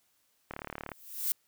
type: click train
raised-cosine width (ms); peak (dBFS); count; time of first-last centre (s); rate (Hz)
0.5; -23; 16; 0.51-0.918; 36.8
type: noise with exponential growth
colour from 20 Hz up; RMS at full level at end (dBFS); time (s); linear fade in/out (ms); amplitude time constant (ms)
violet; -27; 0.87-1.32; 1; 97
effects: white hiss -72 dBFS RMS until 1.47 s